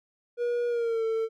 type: tone with pitch glide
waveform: triangle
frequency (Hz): 480 to 447.9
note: B4 to A4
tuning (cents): -49 to +31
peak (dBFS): -23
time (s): 0.37-1.29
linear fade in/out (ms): 50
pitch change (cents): -120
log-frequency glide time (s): 0.68-1.03
effects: none